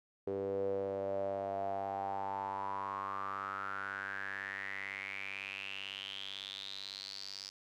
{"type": "tone with band-pass filter sweep", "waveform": "sawtooth", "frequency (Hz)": 98, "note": "G2", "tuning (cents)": 0, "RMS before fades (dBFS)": -40, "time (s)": [0.27, 7.5], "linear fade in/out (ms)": 5, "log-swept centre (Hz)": [430, 5000], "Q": 8.3, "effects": []}